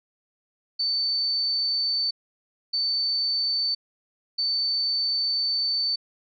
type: tone bursts at uneven times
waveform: sine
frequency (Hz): 4534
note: C#8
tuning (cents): +38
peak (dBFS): -22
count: 3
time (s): 0.79-2.11 / 2.73-3.75 / 4.38-5.96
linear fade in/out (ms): 10
effects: none